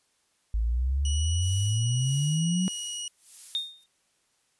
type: exponential sweep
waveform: sine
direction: up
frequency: 53 to 190.2 Hz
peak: -23 dBFS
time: 0.54-2.68 s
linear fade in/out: 0 ms
type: tone with pitch glide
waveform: 20% pulse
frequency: 2932 to 2907 Hz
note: F#7 to F#7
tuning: -16 to -31 cents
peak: -27 dBFS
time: 1.05-3.08 s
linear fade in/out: 2 ms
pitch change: -15 cents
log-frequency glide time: 1.58-2.22 s
type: noise with tremolo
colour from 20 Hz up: violet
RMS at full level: -40 dBFS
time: 1.42-3.84 s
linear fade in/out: 5 ms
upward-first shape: sine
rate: 1.6 Hz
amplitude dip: 95%
type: tone with exponential decay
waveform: sine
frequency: 3671 Hz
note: A#7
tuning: 27 cents flat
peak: -23 dBFS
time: 3.55-3.86 s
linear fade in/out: 0 ms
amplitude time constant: 66 ms
effects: white hiss -70 dBFS RMS until 4.59 s + resampled to 24000 Hz